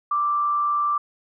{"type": "tone with frequency modulation", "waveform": "sine", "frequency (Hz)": 1174.7, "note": "D6", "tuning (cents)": 0, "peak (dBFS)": -19, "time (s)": [0.11, 0.98], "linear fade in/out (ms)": 5, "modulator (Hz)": 148, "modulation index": 0.2, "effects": []}